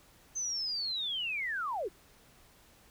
sine linear sweep, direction down, 6272 to 321.2 Hz, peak -32 dBFS, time 0.35-1.89 s, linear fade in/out 20 ms, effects pink hiss -61 dBFS RMS until 2.9 s

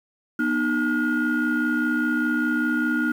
sine tone cluster, 242.2 / 307.2 / 1429 Hz, B3 / D#4 / F6, -34 / -22 / +39 cents, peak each -23 dBFS, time 0.39-3.12 s, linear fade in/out 5 ms, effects tanh soft clip ceiling -15 dBFS + 8-bit

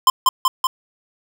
square tone with echo, 1040 Hz, C6, 11 cents flat, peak -9 dBFS, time 0.07-0.1 s, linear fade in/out 2 ms, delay 190 ms, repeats 3, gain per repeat -2 dB, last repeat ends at 0.67 s, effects none

